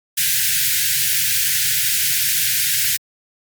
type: band-stop noise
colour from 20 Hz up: white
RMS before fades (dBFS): -18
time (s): 0.17-2.97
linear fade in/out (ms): 10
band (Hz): 160 to 1500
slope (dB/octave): 96
effects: high-pass 100 Hz 12 dB/octave + Opus 48 kbps